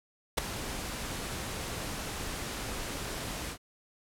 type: noise with ADSR envelope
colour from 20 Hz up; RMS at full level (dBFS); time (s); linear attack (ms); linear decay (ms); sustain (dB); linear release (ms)
pink; -24; 0.37-3.58; 13; 7; -13; 79
effects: low-pass 12000 Hz 12 dB/octave